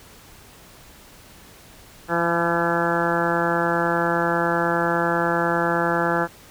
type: harmonic tone with a mistuned harmonic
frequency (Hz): 170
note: F3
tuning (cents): -46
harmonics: 1 / 2 / 3 / 4 / 5 / 6 / 7 / 8 / 9 / 10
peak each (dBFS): -28 / -26 / -26 / -28 / -27 / -31 / -32 / -27 / -29 / -29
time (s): 2.08-6.28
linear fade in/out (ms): 50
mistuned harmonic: 6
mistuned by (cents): -28
effects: pink hiss -47 dBFS RMS until 6.5 s